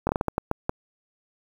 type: slowing click train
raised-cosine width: 1 ms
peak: -9 dBFS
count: 9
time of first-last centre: 0.07-0.694 s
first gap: 21 ms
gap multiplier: 1.36
effects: 7-bit